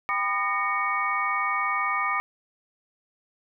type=tone cluster; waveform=sine; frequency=790 / 998 / 1218 / 1853 / 2236 Hz; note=G5 / B5 / D#6 / A#6 / C#7; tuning=+13 / +18 / -37 / -11 / +14 cents; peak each=-34 / -32 / -26 / -32 / -29 dBFS; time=0.09-2.2 s; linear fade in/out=0 ms; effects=none